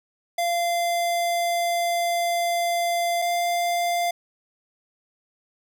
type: tone pair in turn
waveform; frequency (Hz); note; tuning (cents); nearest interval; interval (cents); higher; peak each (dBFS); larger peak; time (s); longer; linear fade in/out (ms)
square; 690 / 695.2; F5 / F5; -21 / -8; unison; 13; second; -22; neither; 0.38-3.22 / 3.22-4.11; first; 5
effects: none